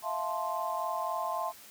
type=chord; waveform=sine; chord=F major seventh; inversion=third; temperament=just; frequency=654.8 / 698.5 / 873.1 / 1047.7 Hz; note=E5 / F5 / A5 / C6; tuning=-12 / 0 / -14 / +2 cents; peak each=-37 / -37 / -37 / -34 dBFS; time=0.02-1.53 s; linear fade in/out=50 ms; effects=white hiss -52 dBFS RMS until 1.7 s